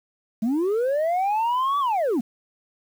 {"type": "linear two-way sweep", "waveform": "sine", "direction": "up then down", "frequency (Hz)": [207.7, 1160, 207.7], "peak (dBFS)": -17, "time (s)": [0.42, 2.21], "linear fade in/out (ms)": 10, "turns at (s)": 1.79, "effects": ["tanh soft clip ceiling -19 dBFS", "8-bit"]}